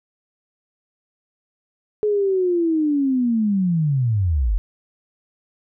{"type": "linear sweep", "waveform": "sine", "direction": "down", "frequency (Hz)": [426.6, 42], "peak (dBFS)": -16, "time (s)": [2.03, 4.58], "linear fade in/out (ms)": 0, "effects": []}